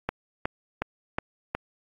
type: click train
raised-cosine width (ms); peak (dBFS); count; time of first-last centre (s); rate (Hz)
0.5; -11; 5; 0.09-1.55; 2.74
effects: AAC 48 kbps